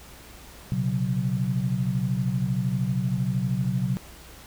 sine chord, B suspended second, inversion none, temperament equal with one note detuned, 123.47 / 136.29 / 185 Hz, B2 / C#3 / F#3, 0 / -29 / 0 cents, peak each -27 dBFS, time 0.72-3.97 s, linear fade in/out 0 ms, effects added 60 Hz sine -50 dBFS peak until 4.46 s + pink hiss -47 dBFS RMS until 4.46 s

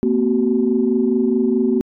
sine tone cluster, 228.4 / 253.1 / 377.5 Hz, A#3 / B3 / F#4, -35 / +43 / +35 cents, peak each -18 dBFS, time 0.03-1.81 s, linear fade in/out 0 ms, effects tanh soft clip ceiling -5 dBFS

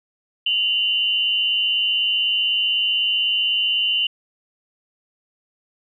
sine tone pair together, 2800 / 3016 Hz, F7 / F#7, +4 / +32 cents, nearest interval minor second, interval 128 cents, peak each -20 dBFS, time 0.46-4.07 s, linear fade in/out 5 ms, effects none

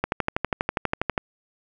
click train, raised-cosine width 0.5 ms, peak -7 dBFS, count 15, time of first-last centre 0.04-1.178 s, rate 12.3 Hz, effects none

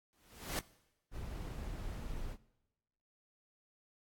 pink noise with exponential growth, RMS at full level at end -36 dBFS, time 0.13-0.59 s, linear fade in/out 0 ms, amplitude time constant 98 ms
brown noise, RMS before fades -42 dBFS, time 1.11-2.37 s, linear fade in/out 50 ms
effects noise-tail reverb RT60 1.0 s tail -20 dB re dry + AAC 64 kbps

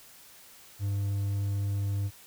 triangle tone, 100 Hz, G2, 35 cents sharp, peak -25 dBFS, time 0.79-2.11 s, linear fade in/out 50 ms, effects white hiss -53 dBFS RMS until 2.26 s

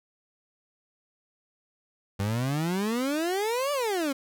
30% pulse exponential two-way sweep, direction up then down, 96 to 592 to 263.5 Hz, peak -23 dBFS, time 2.19-4.13 s, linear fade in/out 10 ms, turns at 3.72 s, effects none

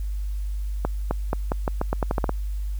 accelerating click train, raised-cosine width 1 ms, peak -9 dBFS, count 12, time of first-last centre 0.85-2.293 s, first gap 260 ms, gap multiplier 0.85, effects added 50 Hz sine -25 dBFS peak until 2.79 s + white hiss -54 dBFS RMS until 2.79 s

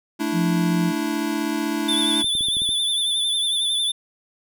square chord, A suspended fourth, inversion none, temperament equal, 220 / 293.7 / 329.6 Hz, A3 / D4 / E4, 0 / 0 / 0 cents, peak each -29 / -26 / -27 dBFS, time 0.19-2.23 s, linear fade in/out 20 ms
sine tone, 174.61 Hz, F3, in tune, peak -19 dBFS, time 0.32-0.93 s, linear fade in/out 50 ms
square tone with vibrato, 3514 Hz, A7, 3 cents flat, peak -20 dBFS, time 1.88-3.92 s, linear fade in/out 10 ms, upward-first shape sine, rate 11 Hz, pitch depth 43 cents each way
clicks, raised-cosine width 3 ms, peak -24 dBFS, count 7, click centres 2.244 / 2.352 / 2.409 / 2.485 / 2.569 / 2.619 / 2.691 s
effects none

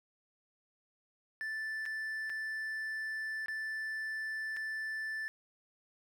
triangle tone with dropouts, 1760 Hz, A6, in tune, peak -34 dBFS, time 1.41-5.28 s, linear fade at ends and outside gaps 0 ms, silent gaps 1.855-1.861 / 2.296-2.3 / 3.46-3.483 / 4.565-4.569 s, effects none

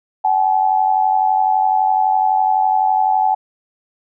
sine tone pair together, 760.1 / 852 Hz, F#5 / G#5, +46 / +44 cents, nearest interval major second, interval 198 cents, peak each -15 dBFS, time 0.24-3.35 s, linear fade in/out 10 ms, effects none

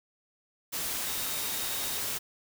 sine tone in noise, 3729 Hz, A#7, in tune, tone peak -42 dBFS, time 1.05-1.99 s, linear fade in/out 20 ms, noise white, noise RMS -33 dBFS, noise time 0.72-2.19 s, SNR -12 dB, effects none

